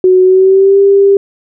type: tone with pitch glide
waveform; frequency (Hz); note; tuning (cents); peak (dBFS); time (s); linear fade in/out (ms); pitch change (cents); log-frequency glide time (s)
sine; 370 to 396.6; F#4 to G4; 0 to +20; -3; 0.04-1.17; 2; +120; 0.23-0.79
effects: none